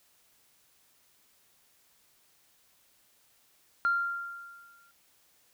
sine tone with exponential decay, 1389 Hz, F6, 10 cents flat, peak -21 dBFS, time 3.85-4.91 s, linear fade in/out 0 ms, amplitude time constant 230 ms, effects tanh soft clip ceiling -19 dBFS + white hiss -66 dBFS RMS until 5.53 s

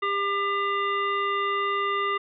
harmonic tone, 399.9 Hz, G4, 35 cents sharp, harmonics 1 / 3 / 5 / 7 / 9, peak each -30 / -25 / -31 / -37 / -41 dBFS, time 0.02-2.18 s, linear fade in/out 10 ms, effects none

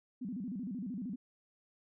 sine tone with vibrato, 220 Hz, A3, in tune, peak -37 dBFS, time 0.21-1.16 s, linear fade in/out 10 ms, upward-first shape square, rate 13 Hz, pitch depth 240 cents each way, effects none

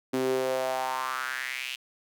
sawtooth tone with high-pass filter sweep, 130 Hz, C3, 11 cents flat, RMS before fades -30 dBFS, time 0.13-1.76 s, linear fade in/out 10 ms, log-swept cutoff 300 to 2900 Hz, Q 4.4, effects none

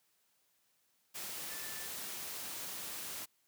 sine tone in noise, 1760 Hz, A6, in tune, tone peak -51 dBFS, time 1.49-1.88 s, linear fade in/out 20 ms, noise white, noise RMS -43 dBFS, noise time 1.14-3.26 s, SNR -11 dB, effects white hiss -75 dBFS RMS until 3.47 s + high-pass 100 Hz 12 dB/octave

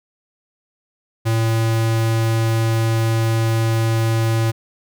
square tone, 113 Hz, A2, 47 cents sharp, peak -16 dBFS, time 1.25-4.52 s, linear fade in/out 20 ms, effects none

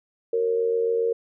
sine tone with amplitude modulation, 461.7 Hz, A#4, 17 cents flat, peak -17 dBFS, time 0.33-1.13 s, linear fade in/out 5 ms, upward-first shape sine, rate 87.5 Hz, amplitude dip 65%, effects none

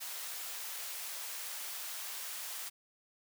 white high-pass noise, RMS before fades -42 dBFS, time 0-2.7 s, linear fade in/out 20 ms, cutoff 700 Hz, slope 12 dB/octave, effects none

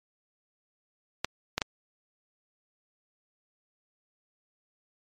clicks, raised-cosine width 0.2 ms, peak -9 dBFS, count 3, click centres 1.246 / 1.58 / 1.618 s, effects MP3 64 kbps

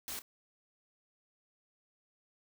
white noise with echo, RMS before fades -41 dBFS, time 0.08-0.19 s, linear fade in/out 0 ms, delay 29 ms, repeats 1, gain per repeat -13 dB, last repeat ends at 0.219 s, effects none

